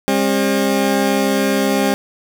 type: tone pair together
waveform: 20% pulse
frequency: 201.2 / 268.6 Hz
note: G3 / C4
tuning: +45 / +46 cents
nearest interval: perfect fourth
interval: 501 cents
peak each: -12 dBFS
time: 0.08-1.94 s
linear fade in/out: 0 ms
effects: none